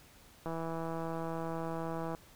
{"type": "click train", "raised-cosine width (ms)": 1, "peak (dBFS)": -25, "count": 278, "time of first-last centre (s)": [0.46, 2.149], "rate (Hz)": 164, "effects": ["pink hiss -59 dBFS RMS until 2.35 s"]}